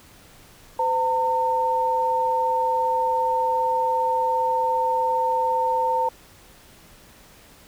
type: tone pair together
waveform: sine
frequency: 510 / 908.7 Hz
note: C5 / A#5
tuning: -44 / -44 cents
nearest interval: minor seventh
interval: 1000 cents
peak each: -25 / -20 dBFS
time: 0.79-6.09 s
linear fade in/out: 5 ms
effects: pink hiss -50 dBFS RMS until 7.67 s

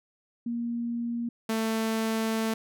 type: tone pair in turn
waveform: sine / sawtooth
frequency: 235.7 / 222.5 Hz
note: A#3 / A3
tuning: +19 / +20 cents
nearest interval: minor second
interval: 99 cents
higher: first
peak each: -28 / -22 dBFS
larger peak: second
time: 0.46-1.29 / 1.49-2.54 s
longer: second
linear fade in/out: 5 ms
effects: none

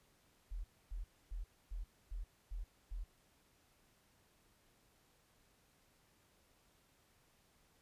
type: tone bursts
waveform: sine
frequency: 41.2 Hz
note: E1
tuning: in tune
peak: -40 dBFS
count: 7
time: 0.51-3.04 s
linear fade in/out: 10 ms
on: 130 ms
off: 270 ms
effects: pink hiss -72 dBFS RMS until 7.81 s + resampled to 32000 Hz

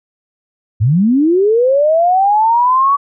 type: linear sweep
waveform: sine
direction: up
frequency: 94.5 to 1140 Hz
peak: -8 dBFS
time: 0.8-2.97 s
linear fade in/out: 20 ms
effects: none

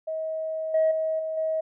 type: tone with level steps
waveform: sine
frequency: 636 Hz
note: D#5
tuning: 38 cents sharp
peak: -27 / -17 / -23 / -27 / -23 dBFS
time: 0.07-1.61 s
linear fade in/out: 10 ms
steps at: 0.74 / 0.91 / 1.19 / 1.37 s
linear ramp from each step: 5 ms
effects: tanh soft clip ceiling -15 dBFS

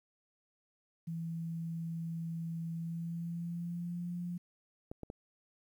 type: tone with pitch glide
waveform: sine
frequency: 165.5 to 175.34 Hz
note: E3 to F3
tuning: +7 to +7 cents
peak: -36 dBFS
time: 1.07-4.38 s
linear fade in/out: 10 ms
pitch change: +100 cents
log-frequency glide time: 2.73-4.14 s
type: clicks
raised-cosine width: 2 ms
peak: -29 dBFS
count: 3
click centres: 4.915 / 5.033 / 5.101 s
effects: 11-bit

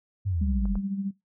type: exponential sweep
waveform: sine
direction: down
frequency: 103.2 to 41.2 Hz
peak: -24 dBFS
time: 0.25-0.79 s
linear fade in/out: 20 ms
type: tone with tremolo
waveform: sine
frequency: 196.4 Hz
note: G3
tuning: 4 cents sharp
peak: -25 dBFS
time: 0.41-1.11 s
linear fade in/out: 5 ms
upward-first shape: sine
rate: 14 Hz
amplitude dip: 65%
type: clicks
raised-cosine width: 1 ms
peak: -31 / -29 dBFS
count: 2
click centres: 0.655 / 0.755 s
effects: noise-tail reverb RT60 0.2 s tail -19 dB re dry

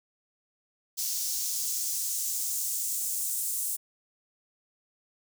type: noise with high-pass filter sweep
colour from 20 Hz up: white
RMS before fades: -31 dBFS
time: 0.97-3.77 s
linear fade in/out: 20 ms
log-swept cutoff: 5500 to 8400 Hz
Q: 1.8
effects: none

